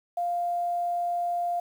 sine tone with quantisation, 698.5 Hz, F5, in tune, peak -25 dBFS, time 0.17-1.6 s, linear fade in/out 5 ms, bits 9, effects none

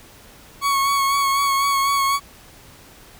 40% pulse tone with vibrato, 1108.7 Hz, C#6, in tune, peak -16 dBFS, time 0.61-2.2 s, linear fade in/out 50 ms, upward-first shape sine, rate 4 Hz, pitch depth 25 cents each way, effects pink hiss -46 dBFS RMS until 3.19 s

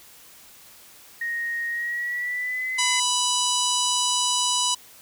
sine tone with pitch glide, 1868 to 2037 Hz, A#6 to C7, +3 to -47 cents, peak -25 dBFS, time 1.21-3 s, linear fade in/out 5 ms, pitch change +150 cents, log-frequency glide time 1.68-2.74 s
harmonic tone, 988 Hz, B5, in tune, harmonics 1 / 3 / 4 / 5 / 6 / 7 / 8 / 9 / 10, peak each -27 / -27 / -28 / -31 / -29 / -30 / -32 / -33 / -33 dBFS, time 2.78-4.75 s, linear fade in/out 10 ms
effects white hiss -49 dBFS RMS until 5.01 s

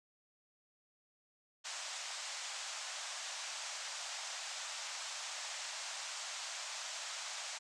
white band-pass noise, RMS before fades -44 dBFS, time 1.64-7.59 s, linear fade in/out 20 ms, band 600 to 7800 Hz, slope 48 dB/octave, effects none

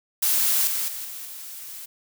blue noise with level steps, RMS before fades -21 / -26 / -33 / -36 / -38 dBFS, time 0.22-1.86 s, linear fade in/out 10 ms, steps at 0.67 / 0.88 / 1.05 / 1.25 s, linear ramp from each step 2 ms, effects none

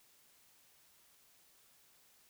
silence, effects white hiss -67 dBFS RMS until 2.29 s

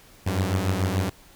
sawtooth beating tone pair, 90.9 / 97.8 Hz, F#2 / G2, -30 / -4 cents, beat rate 6.9 Hz, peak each -21 dBFS, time 0.26-1.1 s, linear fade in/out 10 ms, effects pink hiss -52 dBFS RMS until 1.35 s

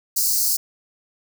white high-pass noise, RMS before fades -20 dBFS, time 0.16-0.57 s, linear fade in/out 10 ms, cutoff 4300 Hz, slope 96 dB/octave, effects none

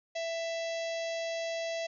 harmonic tone, 663 Hz, E5, 10 cents sharp, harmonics 1 / 3 / 4 / 5 / 6 / 7 / 8 / 9 / 10, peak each -33 / -43 / -45 / -47 / -49 / -50 / -51 / -52 / -53 dBFS, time 0.15-1.87 s, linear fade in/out 10 ms, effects none

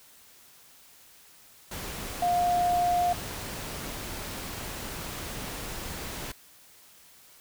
sine tone in noise, 707 Hz, F5, 21 cents sharp, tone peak -22 dBFS, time 2.22-3.13 s, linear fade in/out 5 ms, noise pink, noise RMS -37 dBFS, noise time 1.71-6.32 s, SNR +12 dB, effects white hiss -55 dBFS RMS until 7.4 s

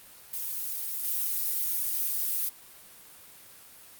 violet noise with level steps, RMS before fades -33 / -29 dBFS, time 0.33-2.49 s, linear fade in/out 5 ms, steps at 1.04 s, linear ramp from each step 5 ms, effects white hiss -51 dBFS RMS until 3.99 s + Opus 32 kbps

